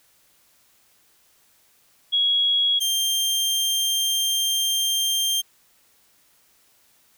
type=tone pair in turn; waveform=sine / sawtooth; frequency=3322 / 3178 Hz; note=G#7 / G7; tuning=0 / +23 cents; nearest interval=minor second; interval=77 cents; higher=first; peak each=-17 dBFS; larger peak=neither; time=2.12-2.8 / 2.8-5.42 s; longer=second; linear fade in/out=20 ms; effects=white hiss -60 dBFS RMS until 7.17 s